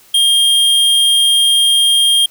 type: tone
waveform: square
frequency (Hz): 3218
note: G7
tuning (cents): +45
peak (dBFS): -9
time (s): 0.14-2.26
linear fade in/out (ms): 5
effects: white hiss -46 dBFS RMS until 2.3 s